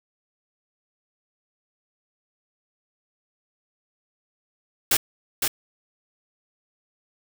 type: noise with echo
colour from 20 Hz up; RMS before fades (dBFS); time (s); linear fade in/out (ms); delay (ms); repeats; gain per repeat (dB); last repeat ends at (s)
white; -19; 4.91-4.97; 5; 510; 1; -4; 5.48
effects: none